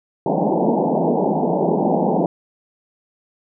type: band-pass noise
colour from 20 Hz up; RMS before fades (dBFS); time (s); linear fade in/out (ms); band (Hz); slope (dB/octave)
pink; -18; 0.26-2.26; 2; 160 to 910; 96
effects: none